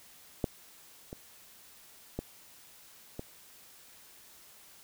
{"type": "clicks", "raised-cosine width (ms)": 2, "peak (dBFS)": [-15, -27, -20, -24], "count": 4, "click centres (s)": [0.442, 1.129, 2.19, 3.194], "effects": ["white hiss -56 dBFS RMS until 4.83 s"]}